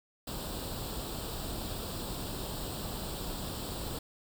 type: noise with comb filter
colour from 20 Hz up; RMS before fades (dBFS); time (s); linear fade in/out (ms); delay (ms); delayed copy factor
pink; -38; 0.27-3.99; 5; 0.24; +0.7
effects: none